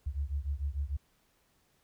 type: beating tone pair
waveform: sine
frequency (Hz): 68 / 74.7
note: C#2 / D2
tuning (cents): -33 / +30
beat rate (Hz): 6.7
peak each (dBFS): -34 / -35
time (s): 0.06-0.97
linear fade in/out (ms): 10
effects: pink hiss -71 dBFS RMS until 1.83 s